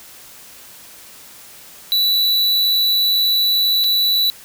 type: tone with dropouts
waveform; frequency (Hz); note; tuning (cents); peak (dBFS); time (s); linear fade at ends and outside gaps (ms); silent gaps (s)
square; 3951; B7; 0; -14; 1.92-4.3; 0; 3.839-3.843
effects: white hiss -41 dBFS RMS until 4.44 s